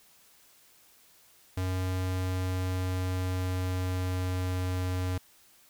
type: tone with pitch glide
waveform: square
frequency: 92.5 to 91.6 Hz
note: F#2 to F#2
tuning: 0 to -17 cents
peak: -29 dBFS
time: 1.57-5.18 s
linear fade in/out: 5 ms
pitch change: -17 cents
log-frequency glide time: 2.03-4.83 s
effects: white hiss -60 dBFS RMS until 5.69 s